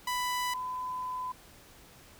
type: tone pair in turn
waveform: sawtooth / sine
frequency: 993 / 1008.6 Hz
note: B5 / B5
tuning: +9 / +36 cents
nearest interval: unison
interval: 27 cents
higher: second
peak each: -26 / -33 dBFS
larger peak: first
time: 0.07-0.54 / 0.54-1.32 s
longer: second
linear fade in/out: 5 ms
effects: pink hiss -55 dBFS RMS until 2.19 s